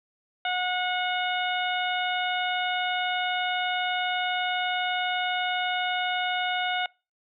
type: harmonic tone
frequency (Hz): 728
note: F#5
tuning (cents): -28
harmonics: 1 / 2 / 3 / 4 / 5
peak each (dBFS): -28 / -31 / -33 / -34 / -35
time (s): 0.45-6.86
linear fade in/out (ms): 2
effects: noise-tail reverb RT60 0.3 s tail -25 dB re dry